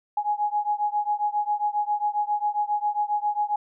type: beating tone pair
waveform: sine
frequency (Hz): 830.6 / 838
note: G#5 / G#5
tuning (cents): 0 / +15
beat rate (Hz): 7.4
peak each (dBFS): -25 / -26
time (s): 0.17-3.56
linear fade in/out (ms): 5
effects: none